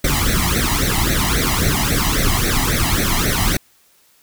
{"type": "noise with flanger", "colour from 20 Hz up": "pink", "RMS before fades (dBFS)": -17, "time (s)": [0.04, 3.57], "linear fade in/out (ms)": 5, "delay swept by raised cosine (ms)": [0.49, 1.03], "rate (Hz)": 3.7, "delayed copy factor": 0.9, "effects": ["white hiss -55 dBFS RMS until 4.22 s"]}